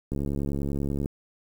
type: click train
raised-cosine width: 3 ms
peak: -17 dBFS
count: 67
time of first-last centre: 0.12-1.059 s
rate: 70.3 Hz
effects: 8-bit